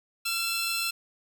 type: tone cluster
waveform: sawtooth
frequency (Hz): 1368 / 2649 / 3396 / 4130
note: F6 / E7 / G#7 / C8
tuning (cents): -36 / +8 / +38 / -23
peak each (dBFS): -32 / -27 / -36 / -29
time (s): 0.25-0.91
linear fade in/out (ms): 10
effects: none